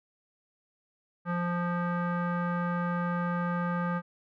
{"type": "tone with low-pass filter", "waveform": "square", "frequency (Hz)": 174.61, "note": "F3", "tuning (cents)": 0, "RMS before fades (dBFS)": -30, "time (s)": [1.25, 4.02], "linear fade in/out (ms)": 50, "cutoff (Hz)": 1400, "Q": 4.7, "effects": []}